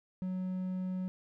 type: tone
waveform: triangle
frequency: 185 Hz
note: F#3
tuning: in tune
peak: -31 dBFS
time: 0.22-1.08 s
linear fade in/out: 0 ms
effects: none